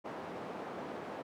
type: band-pass noise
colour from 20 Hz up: white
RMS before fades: -43 dBFS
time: 0.04-1.23 s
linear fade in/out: 20 ms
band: 200 to 750 Hz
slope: 12 dB/octave
effects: none